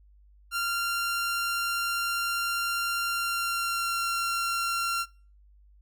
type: tone with pitch glide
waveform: sawtooth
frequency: 1385 to 1373.1 Hz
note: F6 to F6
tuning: -15 to -30 cents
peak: -23 dBFS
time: 0.51-5.06 s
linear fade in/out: 50 ms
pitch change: -15 cents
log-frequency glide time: 3.04-4.01 s
effects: noise-tail reverb RT60 0.4 s tail -25 dB re dry + added 50 Hz sine -54 dBFS peak until 5.81 s